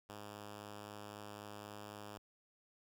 5% pulse tone, 103.83 Hz, G#2, in tune, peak -37 dBFS, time 0.09-2.18 s, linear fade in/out 5 ms, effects none

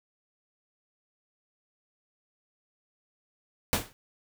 pink noise with exponential decay, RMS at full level -22 dBFS, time 3.73-3.93 s, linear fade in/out 0 ms, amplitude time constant 42 ms, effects none

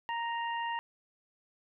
harmonic tone, 932.3 Hz, A#5, in tune, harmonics 1 / 2 / 3, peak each -33 / -39 / -43 dBFS, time 0.09-0.79 s, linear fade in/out 0 ms, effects none

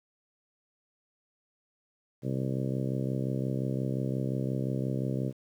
harmonic tone, 65.7 Hz, C2, 8 cents sharp, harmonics 2 / 3 / 4 / 5 / 6 / 7 / 8 / 9, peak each -31 / -35 / -37 / -39 / -41 / -42 / -43 / -44 dBFS, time 2.22-5.33 s, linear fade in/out 50 ms, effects 10-bit

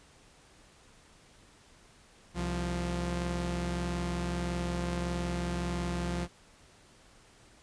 sawtooth tone pair together, 65.41 / 174.62 Hz, C2 / F3, 0 / 0 cents, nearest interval octave + perfect fourth, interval 1700 cents, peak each -31 / -29 dBFS, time 2.34-6.28 s, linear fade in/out 50 ms, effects pink hiss -59 dBFS RMS until 7.62 s + resampled to 22050 Hz

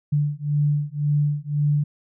sine beating tone pair, 145.9 / 147.8 Hz, D3 / D3, -11 / +11 cents, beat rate 1.9 Hz, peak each -22 dBFS, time 0.12-1.84 s, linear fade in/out 10 ms, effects none

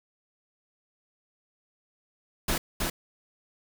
pink noise with echo, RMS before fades -27 dBFS, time 2.48-2.58 s, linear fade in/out 5 ms, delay 320 ms, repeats 1, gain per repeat -2 dB, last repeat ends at 2.9 s, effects none

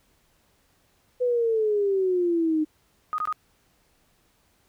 sine exponential sweep, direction down, 502 to 305 Hz, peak -20 dBFS, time 1.2-2.65 s, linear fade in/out 20 ms
sine tone bursts, 1244.5 Hz, D#6, in tune, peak -24 dBFS, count 3, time 3.13-3.326 s, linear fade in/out 0 ms, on 52 ms, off 20 ms
effects pink hiss -65 dBFS RMS until 4.68 s

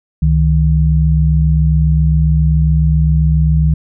sine tone pair together, 68.6 / 155.97 Hz, C#2 / D#3, -17 / +5 cents, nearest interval octave + major second, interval 1422 cents, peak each -11 dBFS, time 0.22-3.74 s, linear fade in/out 5 ms, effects none

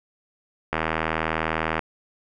click train, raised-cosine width 0.5 ms, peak -8 dBFS, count 86, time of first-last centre 0.73-1.792 s, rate 80 Hz, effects none

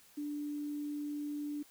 sine tone with quantisation, 293.7 Hz, D4, in tune, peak -36 dBFS, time 0.17-1.63 s, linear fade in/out 10 ms, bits 10, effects white hiss -62 dBFS RMS until 1.7 s

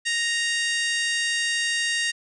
harmonic tone with a mistuned harmonic, 932.3 Hz, A#5, in tune, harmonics 2 / 3 / 4 / 5 / 6 / 7 / 8 / 9 / 10, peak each -25 / -29 / -31 / -33 / -35 / -36 / -37 / -38 / -39 dBFS, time 0.05-2.12 s, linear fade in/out 20 ms, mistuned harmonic 8, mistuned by +18 cents, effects none

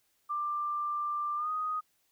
sine tone with pitch glide, 1185 to 1246.8 Hz, D6 to D#6, +15 to +3 cents, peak -30 dBFS, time 0.29-1.81 s, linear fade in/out 20 ms, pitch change +88 cents, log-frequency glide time 1.36-1.5 s, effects white hiss -73 dBFS RMS until 2.11 s

